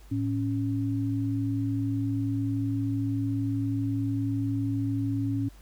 sine tone pair together, 110 / 277.2 Hz, A2 / C#4, 0 / 0 cents, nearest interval octave + major third, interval 1600 cents, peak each -28 dBFS, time 0.11-5.49 s, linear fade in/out 10 ms, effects added 50 Hz sine -48 dBFS peak until 5.61 s + pink hiss -58 dBFS RMS until 5.61 s

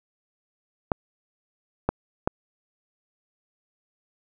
clicks, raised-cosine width 1 ms, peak -7 dBFS, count 3, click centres 0.918 / 1.89 / 2.275 s, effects none

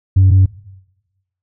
sine tone pair in turn, 95 / 95 Hz, F#2 / F#2, +46 / +46 cents, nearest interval unison, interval 0 cents, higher neither, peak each -4 dBFS, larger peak neither, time 0.16-0.31 / 0.31-0.46 s, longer neither, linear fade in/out 10 ms, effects noise-tail reverb RT60 1.0 s tail -21 dB re dry + tanh soft clip ceiling -4 dBFS

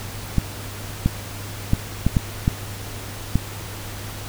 clicks, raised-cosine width 5 ms, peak -4 dBFS, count 7, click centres 0.383 / 1.06 / 1.734 / 2.066 / 2.168 / 2.479 / 3.356 s, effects added 101 Hz sine -34 dBFS peak until 4.28 s + pink hiss -35 dBFS RMS until 4.28 s

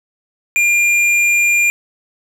sine tone with hard clipping, 2400 Hz, D7, 37 cents sharp, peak -12 dBFS, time 0.56-1.7 s, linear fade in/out 0 ms, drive 8 dB, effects none

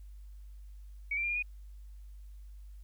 sine tone with pitch steps, 2255 / 2353 / 2399 / 2419 / 2465 Hz, C#7 / D7 / D7 / D#7 / D#7, +29 / +3 / +36 / -49 / -17 cents, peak -30 dBFS, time 1.11-1.425 s, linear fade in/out 5 ms, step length 63 ms, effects added 50 Hz sine -46 dBFS peak until 2.83 s + white hiss -73 dBFS RMS until 2.83 s

